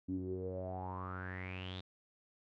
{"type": "tone with low-pass filter sweep", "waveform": "sawtooth", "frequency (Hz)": 92.5, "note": "F#2", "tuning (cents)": 0, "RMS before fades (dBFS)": -42, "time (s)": [0.08, 1.81], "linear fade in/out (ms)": 10, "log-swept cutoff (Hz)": [260, 3800], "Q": 9.5, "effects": []}